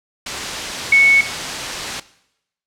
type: tone in noise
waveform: sine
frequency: 2212 Hz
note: C#7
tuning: 4 cents flat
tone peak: -7 dBFS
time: 0.92-1.21 s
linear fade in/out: 5 ms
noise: white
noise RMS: -23 dBFS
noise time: 0.26-2 s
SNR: +13 dB
effects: noise-tail reverb RT60 0.8 s tail -18 dB re dry + low-pass 6000 Hz 12 dB/octave

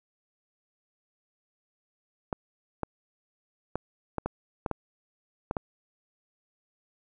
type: clicks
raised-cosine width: 1 ms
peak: -15 dBFS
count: 9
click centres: 2.328 / 2.833 / 3.756 / 4.183 / 4.26 / 4.662 / 4.713 / 5.511 / 5.568 s
effects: none

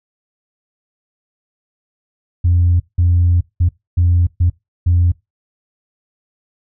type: tone bursts at uneven times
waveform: sine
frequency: 87.31 Hz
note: F2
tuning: in tune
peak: -8 dBFS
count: 6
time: 2.44-2.8 / 2.98-3.41 / 3.6-3.69 / 3.97-4.27 / 4.4-4.5 / 4.86-5.12 s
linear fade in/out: 10 ms
effects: noise-tail reverb RT60 0.2 s tail -23 dB re dry + tanh soft clip ceiling -6 dBFS

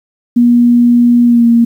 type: tone with pitch glide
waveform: sine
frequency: 240 to 233.6 Hz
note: B3 to A#3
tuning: -49 to +4 cents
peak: -4 dBFS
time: 0.36-1.65 s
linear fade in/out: 10 ms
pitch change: -47 cents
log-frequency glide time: 1.25-1.46 s
effects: 7-bit

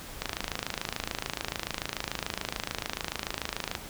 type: click train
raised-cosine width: 0.2 ms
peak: -12 dBFS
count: 96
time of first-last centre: 0.22-3.752 s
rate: 26.9 Hz
effects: pink hiss -43 dBFS RMS until 3.89 s

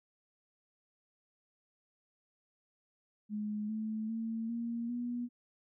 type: tone with pitch steps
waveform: sine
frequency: 210.5 / 217.9 / 225.6 / 233.6 / 241.8 Hz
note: G#3 / A3 / A3 / A#3 / B3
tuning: +24 / -17 / +44 / +4 / -36 cents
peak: -34 dBFS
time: 3.29-5.29 s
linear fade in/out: 50 ms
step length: 400 ms
effects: none

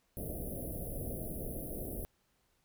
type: band-stop noise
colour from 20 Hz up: pink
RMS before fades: -40 dBFS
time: 0.17-2.05 s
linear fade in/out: 0 ms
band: 690 to 10000 Hz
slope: 96 dB/octave
effects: pink hiss -75 dBFS RMS until 2.64 s

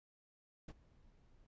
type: noise with ADSR envelope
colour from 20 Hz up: brown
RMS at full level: -43 dBFS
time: 0.68-1.47 s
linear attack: 7 ms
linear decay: 39 ms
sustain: -23 dB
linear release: 11 ms
effects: resampled to 16000 Hz

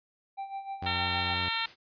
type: tone with tremolo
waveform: triangle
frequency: 784 Hz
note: G5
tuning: in tune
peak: -31 dBFS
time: 0.37-1.35 s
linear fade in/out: 20 ms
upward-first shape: sine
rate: 6.5 Hz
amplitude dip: 70%
type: tone with vibrato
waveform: sawtooth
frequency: 90 Hz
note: F#2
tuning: 47 cents flat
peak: -31 dBFS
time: 0.82-1.49 s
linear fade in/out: 5 ms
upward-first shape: sine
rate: 5.6 Hz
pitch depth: 12 cents each way
type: harmonic tone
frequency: 454.3 Hz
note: A#4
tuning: 45 cents flat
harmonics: 2 / 3 / 4 / 5 / 6 / 7 / 8 / 9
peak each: -37 / -37 / -37 / -37 / -37 / -37 / -37 / -37 dBFS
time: 0.86-1.66 s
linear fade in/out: 5 ms
type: noise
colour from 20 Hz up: white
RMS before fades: -49 dBFS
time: 1.08-1.76 s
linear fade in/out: 50 ms
effects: resampled to 11025 Hz

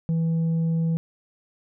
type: tone with tanh clipping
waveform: sine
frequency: 164 Hz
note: E3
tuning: 9 cents flat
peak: -21 dBFS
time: 0.09-0.97 s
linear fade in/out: 0 ms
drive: 3 dB
effects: none

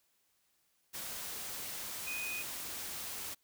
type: tone in noise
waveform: sine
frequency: 2489 Hz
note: D#7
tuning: in tune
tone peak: -38 dBFS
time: 2.06-2.43 s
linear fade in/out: 20 ms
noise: white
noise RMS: -42 dBFS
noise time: 0.93-3.35 s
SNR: +1 dB
effects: white hiss -75 dBFS RMS until 3.43 s

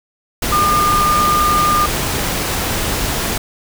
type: tone in noise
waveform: sine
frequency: 1208 Hz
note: D6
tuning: 48 cents sharp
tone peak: -12 dBFS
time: 0.52-1.86 s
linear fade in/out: 5 ms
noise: pink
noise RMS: -19 dBFS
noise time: 0.42-3.38 s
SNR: +4 dB
effects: none

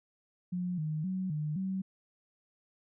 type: tone with pitch steps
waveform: sine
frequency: 179.3 / 154.5 / 187 / 151.4 / 190.2 Hz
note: F3 / D#3 / F#3 / D#3 / F#3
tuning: +46 / -12 / +19 / -47 / +48 cents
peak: -31 dBFS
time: 0.52-1.82 s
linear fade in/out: 10 ms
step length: 260 ms
effects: none

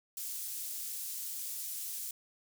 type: high-pass noise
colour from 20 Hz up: pink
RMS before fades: -40 dBFS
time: 0.17-2.11 s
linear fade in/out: 2 ms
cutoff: 8500 Hz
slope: 12 dB/octave
effects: none

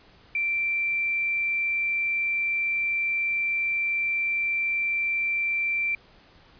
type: tone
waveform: sine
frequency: 2349 Hz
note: D7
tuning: in tune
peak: -23 dBFS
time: 0.35-5.95 s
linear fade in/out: 2 ms
effects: pink hiss -55 dBFS RMS until 6.59 s + resampled to 11025 Hz

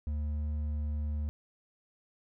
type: tone with hard clipping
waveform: triangle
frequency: 74.9 Hz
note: D2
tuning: 35 cents sharp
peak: -32 dBFS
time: 0.07-1.29 s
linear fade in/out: 0 ms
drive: 8 dB
effects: none

